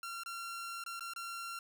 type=tone with dropouts; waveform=sawtooth; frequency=1371 Hz; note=F6; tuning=32 cents flat; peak=-37 dBFS; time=0.03-1.59 s; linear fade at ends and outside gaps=2 ms; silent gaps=0.235-0.26 / 0.839-0.862 / 0.995-1.007 / 1.136-1.161 s; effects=none